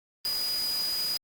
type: tone in noise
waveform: sine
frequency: 4924 Hz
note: D#8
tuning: 19 cents flat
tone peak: -27 dBFS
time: 0.25-1.17 s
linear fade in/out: 0 ms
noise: white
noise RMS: -36 dBFS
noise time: 0.25-1.17 s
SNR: +6 dB
effects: Opus 32 kbps